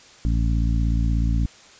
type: harmonic tone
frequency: 56.6 Hz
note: A1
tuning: 50 cents sharp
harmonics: 1 / 2 / 3 / 4 / 5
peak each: -19 / -25 / -29 / -31 / -33 dBFS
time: 0.25-1.46 s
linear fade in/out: 0 ms
effects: white hiss -48 dBFS RMS until 1.79 s + resampled to 16000 Hz